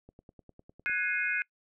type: click train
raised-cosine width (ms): 2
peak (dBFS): -38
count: 9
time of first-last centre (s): 0.09-0.896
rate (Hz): 9.92
type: chord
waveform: sine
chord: Ab dominant seventh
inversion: third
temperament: equal with one note detuned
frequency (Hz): 1480 / 1661.2 / 2138 / 2489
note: Gb6 / Ab6 / C7 / Eb7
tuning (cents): 0 / 0 / +37 / 0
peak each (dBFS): -33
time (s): 0.86-1.42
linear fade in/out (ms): 0
effects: noise-tail reverb RT60 0.1 s tail -24 dB re dry